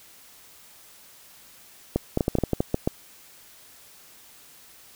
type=clicks; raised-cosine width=2 ms; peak=-8 dBFS; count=11; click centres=1.96 / 2.174 / 2.208 / 2.281 / 2.353 / 2.386 / 2.437 / 2.533 / 2.605 / 2.744 / 2.875 s; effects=white hiss -51 dBFS RMS until 4.95 s